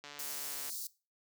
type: click train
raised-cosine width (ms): 0.2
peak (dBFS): -30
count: 96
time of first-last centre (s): 0.04-0.695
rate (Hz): 145
type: high-pass noise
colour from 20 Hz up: white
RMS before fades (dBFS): -41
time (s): 0.19-0.87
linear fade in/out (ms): 2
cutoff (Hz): 4200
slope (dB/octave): 48
effects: noise-tail reverb RT60 0.3 s tail -19 dB re dry + high-pass 200 Hz 12 dB/octave